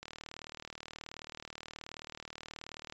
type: click train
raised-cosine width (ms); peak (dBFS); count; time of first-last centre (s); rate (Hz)
0.2; -26; 113; 0.03-2.924; 38.7
effects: resampled to 16000 Hz